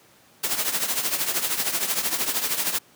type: noise with tremolo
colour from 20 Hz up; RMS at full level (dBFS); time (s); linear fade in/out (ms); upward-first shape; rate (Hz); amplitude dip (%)
white; -22; 0.43-2.79; 10; triangle; 13; 75
effects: pink hiss -55 dBFS RMS until 2.95 s + high-pass 150 Hz 12 dB/octave